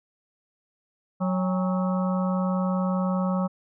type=harmonic tone with a mistuned harmonic; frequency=185 Hz; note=F#3; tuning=in tune; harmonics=1 / 3 / 4 / 5 / 6 / 7; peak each=-23 / -31 / -36 / -39 / -36 / -36 dBFS; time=1.2-3.48 s; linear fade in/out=20 ms; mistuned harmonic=4; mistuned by=+150 cents; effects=none